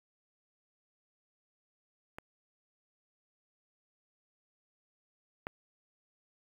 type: clicks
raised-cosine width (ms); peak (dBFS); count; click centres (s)
0.5; -27 / -21; 2; 2.185 / 5.469
effects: 8-bit